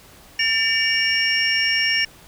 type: tone cluster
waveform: sine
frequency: 1799 / 2290 / 2828 / 5500 Hz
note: A6 / D7 / F7 / F8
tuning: +38 / -44 / +21 / -27 cents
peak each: -22 dBFS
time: 0.39-2.05 s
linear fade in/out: 5 ms
effects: tanh soft clip ceiling -9 dBFS + pink hiss -47 dBFS RMS until 2.27 s